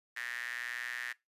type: tone with high-pass filter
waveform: sawtooth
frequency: 120.8 Hz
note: B2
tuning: 38 cents flat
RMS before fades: -40 dBFS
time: 0.16-1.13 s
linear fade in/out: 10 ms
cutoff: 1800 Hz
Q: 8.4
effects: noise-tail reverb RT60 0.2 s tail -21 dB re dry + resampled to 32000 Hz